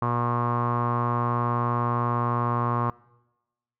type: tone with low-pass filter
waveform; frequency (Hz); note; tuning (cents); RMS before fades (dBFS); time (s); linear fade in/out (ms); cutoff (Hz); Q
sawtooth; 119.8; A#2; +48; -25; 0.02-2.9; 0; 1100; 8.2
effects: noise-tail reverb RT60 1.0 s tail -23 dB re dry